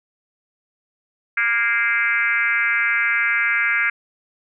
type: tone with frequency modulation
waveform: sine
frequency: 1864.7 Hz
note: A#6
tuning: in tune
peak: -16 dBFS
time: 1.37-3.9 s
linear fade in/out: 5 ms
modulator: 228 Hz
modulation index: 2.1
effects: none